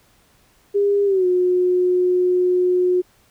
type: tone with pitch glide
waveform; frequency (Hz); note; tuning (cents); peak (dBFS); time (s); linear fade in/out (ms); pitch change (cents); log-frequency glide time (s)
sine; 403.9 to 361.9; G#4 to F#4; -48 to -38; -14; 0.74-3.02; 20; -190; 1.05-1.26
effects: pink hiss -57 dBFS RMS until 3.3 s